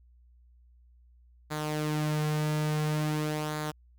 sawtooth tone with flanger, 152.3 Hz, D#3, 37 cents flat, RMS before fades -30 dBFS, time 1.5-3.72 s, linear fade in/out 20 ms, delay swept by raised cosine 0.35 to 3.85 ms, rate 0.48 Hz, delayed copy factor -0.5, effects added 60 Hz sine -56 dBFS peak until 3.98 s

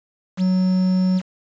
triangle tone with quantisation, 185.5 Hz, F#3, 5 cents sharp, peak -13 dBFS, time 0.37-1.22 s, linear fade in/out 50 ms, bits 6, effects resampled to 16000 Hz

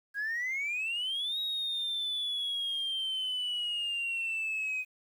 sine exponential two-way sweep, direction up then down, 1618 to 3809 to 2505 Hz, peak -29 dBFS, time 0.14-4.85 s, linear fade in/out 50 ms, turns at 1.39 s, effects tanh soft clip ceiling -28 dBFS + 10-bit

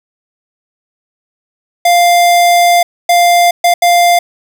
square tone bursts at uneven times, 698 Hz, F5, 1 cent flat, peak -6 dBFS, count 4, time 1.85-2.83 / 3.09-3.51 / 3.64-3.74 / 3.82-4.19 s, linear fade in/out 5 ms, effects 8-bit

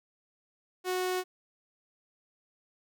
sawtooth tone, 367.3 Hz, F#4, 13 cents flat, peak -25 dBFS, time 0.84-1.24 s, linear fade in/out 50 ms, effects none

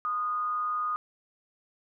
sine tone with frequency modulation, 1233 Hz, D#6, 16 cents flat, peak -27 dBFS, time 0.05-0.96 s, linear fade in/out 0 ms, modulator 194 Hz, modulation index 0.24, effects none

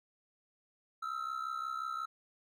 triangle ring-modulated tone, 1318.5 Hz, E6, in tune, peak -31 dBFS, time 1.02-2.06 s, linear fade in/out 10 ms, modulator 32.8 Hz, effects none

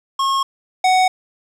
square tone pair in turn, 1085 / 744.3 Hz, C#6 / F#5, -37 / +10 cents, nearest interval perfect fifth, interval 653 cents, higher first, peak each -16 / -12 dBFS, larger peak second, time 0.19-0.43 / 0.84-1.08 s, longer neither, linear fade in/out 5 ms, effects low-pass 7000 Hz 12 dB/octave + 8-bit

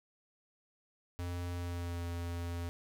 square tone with pitch glide, 87.9 to 85.94 Hz, F2 to F2, +12 to -27 cents, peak -37 dBFS, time 1.19-2.69 s, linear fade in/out 0 ms, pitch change -39 cents, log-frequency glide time 1.53-2.03 s, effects none

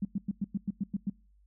sine tone bursts, 198.8 Hz, G3, 25 cents sharp, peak -27 dBFS, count 9, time 0.02-1.099 s, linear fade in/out 5 ms, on 31 ms, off 100 ms, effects noise-tail reverb RT60 0.4 s tail -26 dB re dry + added 50 Hz sine -60 dBFS peak until 1.46 s

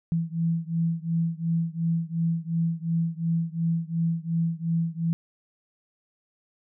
sine beating tone pair, 164.81 / 167.61 Hz, E3 / E3, 0 / +29 cents, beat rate 2.8 Hz, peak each -26 / -27 dBFS, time 0.12-5.13 s, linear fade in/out 0 ms, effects none

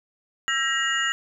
sine tone cluster, 1337 / 1611 / 1891 / 2855 / 6960 Hz, E6 / G6 / A#6 / F7 / A8, +24 / +47 / +24 / +37 / -20 cents, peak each -29 / -30 / -25 / -27 / -33 dBFS, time 0.48-1.12 s, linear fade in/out 0 ms, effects none

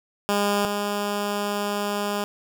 10% pulse tone pair in turn, 203.6 / 204.7 Hz, G#3 / G#3, -34 / -25 cents, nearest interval unison, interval 9 cents, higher second, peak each -12 / -16 dBFS, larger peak first, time 0.29-0.65 / 0.65-2.24 s, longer second, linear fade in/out 0 ms, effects none

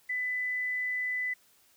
sine tone, 1999 Hz, B6, 20 cents sharp, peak -29 dBFS, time 0.09-1.34 s, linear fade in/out 10 ms, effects white hiss -64 dBFS RMS until 1.76 s

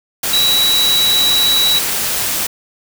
sine tone in noise, 3907 Hz, B7, 19 cents flat, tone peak -11 dBFS, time 0.33-1.79 s, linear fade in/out 5 ms, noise white, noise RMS -18 dBFS, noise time 0.23-2.47 s, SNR +4 dB, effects none

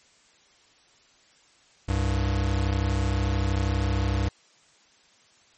square tone pair together, 65.41 / 98.41 Hz, C2 / G2, 0 / +7 cents, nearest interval perfect fifth, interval 707 cents, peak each -26 dBFS, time 1.88-4.29 s, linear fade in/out 10 ms, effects white hiss -59 dBFS RMS until 5.57 s + MP3 32 kbps

